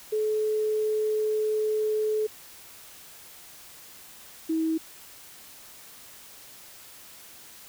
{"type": "tone pair in turn", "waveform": "sine", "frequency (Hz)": [430, 321.3], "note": ["A4", "E4"], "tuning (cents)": [-40, -44], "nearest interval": "perfect fourth", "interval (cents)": 504, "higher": "first", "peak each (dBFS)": -23, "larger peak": "neither", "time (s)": [[0.12, 2.27], [4.49, 4.78]], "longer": "first", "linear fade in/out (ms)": 10, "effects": ["white hiss -48 dBFS RMS until 7.68 s"]}